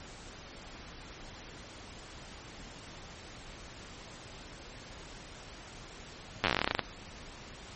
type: slowing click train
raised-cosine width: 0.3 ms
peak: -10 dBFS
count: 17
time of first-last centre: 6.44-6.793 s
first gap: 9 ms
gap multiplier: 1.11
effects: pink hiss -48 dBFS RMS until 7.75 s + MP3 32 kbps